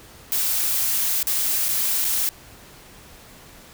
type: noise with dropouts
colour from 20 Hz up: blue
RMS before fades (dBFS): -22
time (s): 0.32-2.29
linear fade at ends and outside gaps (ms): 0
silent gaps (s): 1.228-1.27 / 1.684-1.689 / 2.045-2.049
effects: pink hiss -46 dBFS RMS until 3.73 s